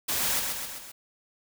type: noise with echo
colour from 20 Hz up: white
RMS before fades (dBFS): -28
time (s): 0.08-0.4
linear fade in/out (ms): 10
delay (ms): 130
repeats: 4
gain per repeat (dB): -4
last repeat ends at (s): 0.92
effects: none